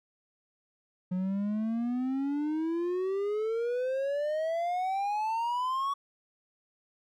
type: exponential sweep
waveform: triangle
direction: up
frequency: 180 to 1131 Hz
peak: -26 dBFS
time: 1.11-5.94 s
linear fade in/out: 10 ms
effects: none